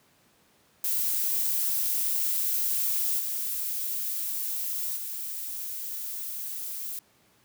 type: noise with level steps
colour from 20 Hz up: violet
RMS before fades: -27 / -31 / -35 dBFS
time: 0.84-6.99 s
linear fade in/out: 2 ms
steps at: 3.19 / 4.96 s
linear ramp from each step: 10 ms
effects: pink hiss -63 dBFS RMS until 7.44 s + high-pass 100 Hz 12 dB/octave

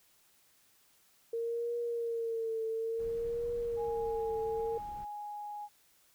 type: tone with vibrato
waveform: sine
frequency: 460 Hz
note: A#4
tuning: 23 cents flat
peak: -32 dBFS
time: 1.33-4.78 s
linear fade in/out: 5 ms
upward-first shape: triangle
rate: 0.57 Hz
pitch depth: 56 cents each way
type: noise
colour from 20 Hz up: brown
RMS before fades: -50 dBFS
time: 2.99-5.05 s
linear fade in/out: 5 ms
type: tone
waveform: sine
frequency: 830.6 Hz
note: G#5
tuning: in tune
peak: -39 dBFS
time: 3.76-5.69 s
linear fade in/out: 50 ms
effects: white hiss -67 dBFS RMS until 6.14 s

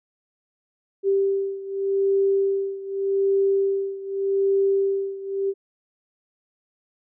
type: beating tone pair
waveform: sine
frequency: 392 / 392.84 Hz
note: G4 / G4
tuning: 0 / +4 cents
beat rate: 0.84 Hz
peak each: -21 / -24 dBFS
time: 1.03-5.54 s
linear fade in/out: 50 ms
effects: none

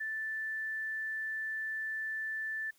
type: tone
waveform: sine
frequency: 1760 Hz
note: A6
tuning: in tune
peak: -34 dBFS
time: 0-2.71 s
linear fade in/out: 10 ms
effects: white hiss -68 dBFS RMS until 2.78 s

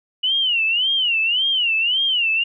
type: tone with vibrato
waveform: sine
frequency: 2908 Hz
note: F#7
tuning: 31 cents flat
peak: -16 dBFS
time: 0.23-2.44 s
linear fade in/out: 10 ms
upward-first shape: sine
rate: 1.8 Hz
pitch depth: 180 cents each way
effects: none

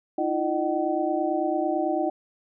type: tone cluster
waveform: sine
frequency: 312.3 / 341.3 / 610 / 759 Hz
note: D#4 / F4 / D#5 / F#5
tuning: +7 / -40 / -34 / +44 cents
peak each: -28 dBFS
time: 0.18-2.1 s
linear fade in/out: 5 ms
effects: none

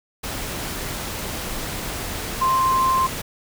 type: tone in noise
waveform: sine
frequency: 1048 Hz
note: C6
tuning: 2 cents sharp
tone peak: -16 dBFS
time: 2.41-3.07 s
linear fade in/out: 10 ms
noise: pink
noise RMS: -29 dBFS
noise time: 0.23-3.22 s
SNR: +10 dB
effects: none

